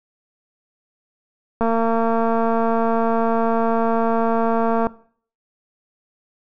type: click train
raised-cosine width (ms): 1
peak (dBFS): -7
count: 744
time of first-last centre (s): 1.61-4.869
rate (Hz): 228
effects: noise-tail reverb RT60 0.5 s tail -19 dB re dry